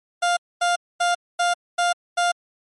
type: tone bursts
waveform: 30% pulse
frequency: 701 Hz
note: F5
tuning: 6 cents sharp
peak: -15 dBFS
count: 6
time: 0.22-2.32 s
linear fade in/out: 10 ms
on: 150 ms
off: 240 ms
effects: MP3 48 kbps